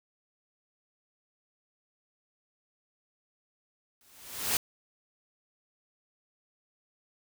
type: noise with exponential growth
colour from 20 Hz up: white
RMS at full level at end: -25 dBFS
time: 4.01-4.57 s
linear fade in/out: 1 ms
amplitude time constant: 120 ms
effects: none